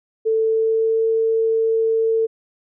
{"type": "tone with pitch glide", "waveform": "sine", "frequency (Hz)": [443.7, 448.6], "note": ["A4", "A4"], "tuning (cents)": [14, 34], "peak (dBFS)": -15, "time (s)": [0.25, 2.27], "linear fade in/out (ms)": 20, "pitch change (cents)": 20, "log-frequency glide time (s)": [0.4, 1.07], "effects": []}